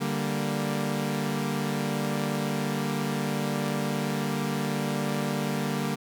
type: chord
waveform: sawtooth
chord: G minor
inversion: second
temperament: equal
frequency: 146.83 / 196 / 233.1 Hz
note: D3 / G3 / Bb3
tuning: 0 / 0 / 0 cents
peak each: -27 dBFS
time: 0-5.96 s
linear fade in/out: 20 ms
effects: none